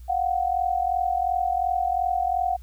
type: tone pair together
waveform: sine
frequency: 710 / 752.8 Hz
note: F5 / F#5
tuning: +28 / +30 cents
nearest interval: minor second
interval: 102 cents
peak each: -24 dBFS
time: 0.08-2.57 s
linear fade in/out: 20 ms
effects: added 60 Hz sine -39 dBFS peak until 2.62 s + white hiss -61 dBFS RMS until 2.62 s